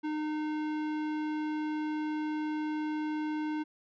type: tone with tanh clipping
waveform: sine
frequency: 305.7 Hz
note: D#4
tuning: 30 cents flat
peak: -33 dBFS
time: 0.03-3.64 s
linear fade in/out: 20 ms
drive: 17 dB
effects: none